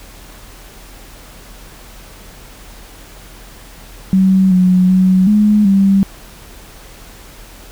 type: tone with pitch steps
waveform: sine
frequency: 189.6 / 183.1 / 186.3 / 210 / 195.6 Hz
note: F#3 / F#3 / F#3 / G#3 / G3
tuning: +43 / -18 / +12 / +19 / -4 cents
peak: -7 dBFS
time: 4.13-6.03 s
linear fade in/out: 0 ms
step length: 380 ms
effects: added 42 Hz sine -38 dBFS peak until 7.71 s + pink hiss -39 dBFS RMS until 7.71 s